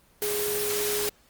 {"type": "tone in noise", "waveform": "sine", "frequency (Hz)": 415.6, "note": "G#4", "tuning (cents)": 1, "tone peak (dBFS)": -28, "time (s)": [0.22, 1.09], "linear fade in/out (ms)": 0, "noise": "white", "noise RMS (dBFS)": -29, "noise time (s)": [0.22, 1.09], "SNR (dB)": -2, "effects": ["pink hiss -60 dBFS RMS until 1.29 s", "Opus 24 kbps"]}